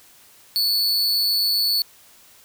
45% pulse tone with amplitude modulation, 4446 Hz, C#8, 4 cents sharp, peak -14 dBFS, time 0.56-1.82 s, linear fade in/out 0 ms, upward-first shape sine, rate 207 Hz, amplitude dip 70%, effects white hiss -51 dBFS RMS until 2.44 s

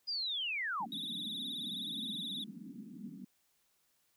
sine linear sweep, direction down, 4978 to 698.5 Hz, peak -34 dBFS, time 0.07-0.86 s, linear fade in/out 20 ms
white band-pass noise, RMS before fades -48 dBFS, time 0.8-3.25 s, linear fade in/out 10 ms, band 180 to 270 Hz, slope 48 dB/octave
triangle tone with vibrato, 3645 Hz, A#7, 40 cents flat, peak -37 dBFS, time 0.92-2.44 s, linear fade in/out 2 ms, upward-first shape sine, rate 19 Hz, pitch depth 100 cents each way
effects white hiss -75 dBFS RMS until 4.16 s

